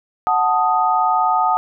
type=chord; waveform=sine; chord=D# diminished; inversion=first; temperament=equal; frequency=740 / 880 / 1244.5 Hz; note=F#5 / A5 / D#6; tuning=0 / 0 / 0 cents; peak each=-18 dBFS; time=0.27-1.57 s; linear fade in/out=0 ms; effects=none